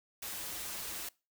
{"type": "noise with comb filter", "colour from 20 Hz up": "white", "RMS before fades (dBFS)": -41, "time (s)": [0.22, 1.09], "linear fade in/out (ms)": 5, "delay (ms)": 7.8, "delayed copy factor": -0.7, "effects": ["noise-tail reverb RT60 0.3 s tail -23 dB re dry"]}